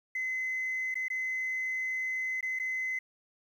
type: tone with dropouts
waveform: sine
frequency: 2042 Hz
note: C7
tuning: 43 cents flat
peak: -29 dBFS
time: 0.15-2.99 s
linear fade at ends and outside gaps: 5 ms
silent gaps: 0.943-0.954 / 1.083-1.101 / 2.409-2.427 / 2.59-2.597 s
effects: tanh soft clip ceiling -27 dBFS + 10-bit